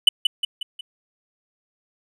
triangle tone with echo, 2985 Hz, F#7, 15 cents sharp, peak -6 dBFS, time 0.07-0.09 s, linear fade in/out 5 ms, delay 180 ms, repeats 4, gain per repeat -6 dB, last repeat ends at 0.81 s, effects none

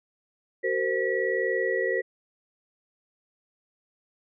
sine tone cluster, 378.8 / 461 / 522 / 1934 Hz, F#4 / A#4 / C5 / B6, +41 / -19 / -4 / -37 cents, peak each -29 dBFS, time 0.63-2.02 s, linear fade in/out 20 ms, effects none

